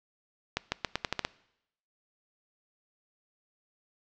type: accelerating click train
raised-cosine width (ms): 0.2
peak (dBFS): -10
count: 8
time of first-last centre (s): 0.57-1.249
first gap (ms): 150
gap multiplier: 0.85
effects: noise-tail reverb RT60 0.8 s tail -21 dB re dry + low-pass 5000 Hz 12 dB/octave